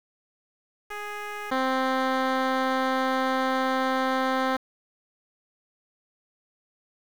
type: tone pair in turn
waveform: 10% pulse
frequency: 415.3 / 261.7 Hz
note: G#4 / C4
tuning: 0 / 0 cents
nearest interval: minor sixth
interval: 800 cents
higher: first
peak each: -23 / -14 dBFS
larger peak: second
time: 0.9-1.51 / 1.51-4.57 s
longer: second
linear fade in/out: 10 ms
effects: low-pass 3000 Hz 12 dB/octave + 7-bit